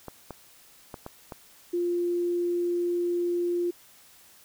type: clicks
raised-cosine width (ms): 1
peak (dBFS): -23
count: 5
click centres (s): 0.083 / 0.307 / 0.942 / 1.064 / 1.322
type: tone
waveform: sine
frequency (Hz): 349.2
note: F4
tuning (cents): 0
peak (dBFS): -24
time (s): 1.73-3.71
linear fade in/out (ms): 10
effects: white hiss -55 dBFS RMS until 4.44 s